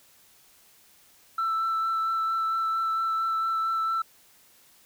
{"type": "tone with vibrato", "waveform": "sine", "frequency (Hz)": 1329, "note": "E6", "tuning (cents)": 14, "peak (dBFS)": -22, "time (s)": [1.38, 4.02], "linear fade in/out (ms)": 5, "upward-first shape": "sine", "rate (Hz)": 4.4, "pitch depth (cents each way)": 11, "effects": ["tanh soft clip ceiling -22 dBFS", "white hiss -58 dBFS RMS until 4.85 s"]}